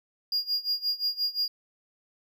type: tone with tremolo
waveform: triangle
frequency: 4836 Hz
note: D8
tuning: 50 cents sharp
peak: -22 dBFS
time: 0.32-1.48 s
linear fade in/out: 2 ms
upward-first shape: sine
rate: 5.7 Hz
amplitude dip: 90%
effects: none